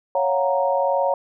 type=chord; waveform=sine; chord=Gb major seventh; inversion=second; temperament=equal; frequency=554.4 / 698.5 / 740 / 932.3 Hz; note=Db5 / F5 / Gb5 / Bb5; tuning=0 / 0 / 0 / 0 cents; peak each=-20 / -26 / -26 / -23 dBFS; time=0.15-1.14 s; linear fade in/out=2 ms; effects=none